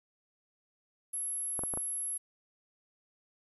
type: tone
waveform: sine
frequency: 11175 Hz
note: F9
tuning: in tune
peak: -33 dBFS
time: 1.13-2.18 s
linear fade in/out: 10 ms
type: clicks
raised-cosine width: 1 ms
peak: -24 dBFS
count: 4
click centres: 1.592 / 1.636 / 1.738 / 1.774 s
effects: 10-bit